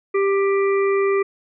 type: harmonic tone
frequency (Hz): 394.2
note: G4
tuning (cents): +10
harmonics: 1 / 3 / 5 / 6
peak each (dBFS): -16 / -26 / -30 / -32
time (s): 0.14-1.23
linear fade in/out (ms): 10
effects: none